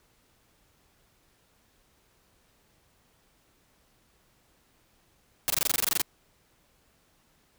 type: noise bursts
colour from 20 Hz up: white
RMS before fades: -25 dBFS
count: 13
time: 5.48-6.017 s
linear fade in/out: 0 ms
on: 21 ms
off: 22 ms
effects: pink hiss -66 dBFS RMS until 7.58 s